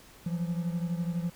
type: beating tone pair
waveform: triangle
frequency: 169.3 / 181.3 Hz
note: E3 / F#3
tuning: +46 / -35 cents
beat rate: 12 Hz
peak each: -28 / -33 dBFS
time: 0.26-1.3 s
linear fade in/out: 5 ms
effects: pink hiss -54 dBFS RMS until 1.35 s